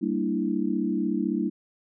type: chord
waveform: sine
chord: E half-diminished seventh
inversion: first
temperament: equal with one note detuned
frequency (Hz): 196 / 230.3 / 293.7 / 329.6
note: G3 / Bb3 / D4 / E4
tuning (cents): 0 / -21 / 0 / 0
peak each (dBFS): -29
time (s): 0.01-1.5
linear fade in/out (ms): 20
effects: none